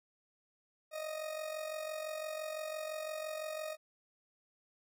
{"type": "tone with amplitude modulation", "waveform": "40% pulse", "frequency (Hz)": 622.3, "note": "D#5", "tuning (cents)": 0, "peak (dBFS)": -35, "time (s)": [0.91, 3.77], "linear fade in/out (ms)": 50, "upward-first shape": "sine", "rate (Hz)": 45.9, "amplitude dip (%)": 60, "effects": []}